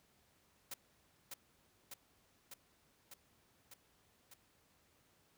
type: noise with echo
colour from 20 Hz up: white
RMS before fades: -45 dBFS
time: 0.71-0.74 s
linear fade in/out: 5 ms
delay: 600 ms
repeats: 6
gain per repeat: -2 dB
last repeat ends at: 4.34 s
effects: pink hiss -72 dBFS RMS until 5.37 s + high-pass 60 Hz 12 dB/octave